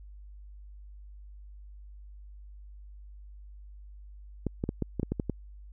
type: clicks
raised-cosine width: 3 ms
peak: -16 dBFS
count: 9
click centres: 4.467 / 4.639 / 4.691 / 4.823 / 4.997 / 5.031 / 5.12 / 5.198 / 5.297 s
effects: added 50 Hz sine -45 dBFS peak until 5.72 s